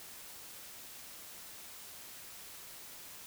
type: silence
effects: white hiss -50 dBFS RMS until 3.26 s